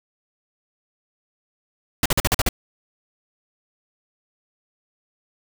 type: noise bursts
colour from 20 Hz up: pink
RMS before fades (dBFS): -18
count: 7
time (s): 2.03-2.489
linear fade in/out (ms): 2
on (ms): 27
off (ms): 45
effects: none